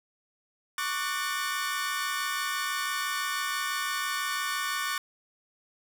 sawtooth chord, D major seventh, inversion third, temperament equal with one note detuned, 1108.7 / 1174.7 / 1480 / 1804.3 Hz, C#6 / D6 / F#6 / A6, 0 / 0 / 0 / +43 cents, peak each -31 dBFS, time 0.78-4.98 s, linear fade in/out 2 ms, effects none

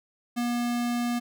square tone, 240 Hz, B3, 49 cents flat, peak -26 dBFS, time 0.36-1.2 s, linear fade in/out 20 ms, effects none

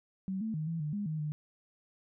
sine tone with pitch steps, 190.4 / 221 / 155.2 / 165.1 / 150.2 / 205 / 155.9 / 150.9 Hz, F#3 / A3 / D#3 / E3 / D3 / G#3 / D#3 / D3, +50 / +8 / -4 / +3 / +39 / -22 / +4 / +47 cents, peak -32 dBFS, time 0.28-1.32 s, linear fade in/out 0 ms, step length 130 ms, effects none

